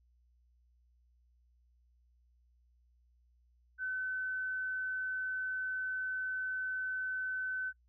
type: tone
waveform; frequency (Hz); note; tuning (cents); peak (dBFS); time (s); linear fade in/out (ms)
sine; 1518; F#6; +44; -34; 3.78-7.73; 50
effects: noise-tail reverb RT60 0.1 s tail -22 dB re dry + added 60 Hz sine -66 dBFS peak until 7.88 s